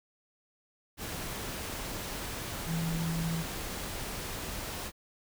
sine tone in noise, 164.81 Hz, E3, in tune, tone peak -30 dBFS, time 2.65-3.45 s, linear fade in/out 50 ms, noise pink, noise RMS -38 dBFS, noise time 0.97-4.92 s, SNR +5 dB, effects none

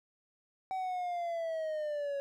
triangle linear sweep, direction down, 762 to 554.4 Hz, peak -31 dBFS, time 0.71-2.2 s, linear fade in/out 0 ms, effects none

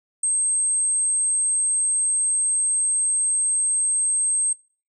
sine tone, 8372 Hz, C9, in tune, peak -17 dBFS, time 0.23-4.53 s, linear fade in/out 5 ms, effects noise-tail reverb RT60 0.4 s tail -24 dB re dry + tanh soft clip ceiling -17 dBFS

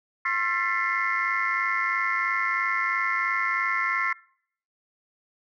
sine tone cluster, 1069 / 1357 / 1768 / 2022 / 2125 Hz, C6 / E6 / A6 / B6 / C7, +37 / +50 / +8 / +40 / +26 cents, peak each -29 dBFS, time 0.25-4.13 s, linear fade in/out 5 ms, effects noise-tail reverb RT60 0.6 s tail -23 dB re dry + tanh soft clip ceiling -14 dBFS

